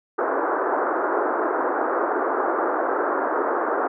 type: band-pass noise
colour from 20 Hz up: pink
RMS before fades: -23 dBFS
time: 0.18-3.88 s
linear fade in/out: 10 ms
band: 310 to 1500 Hz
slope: 48 dB/octave
effects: none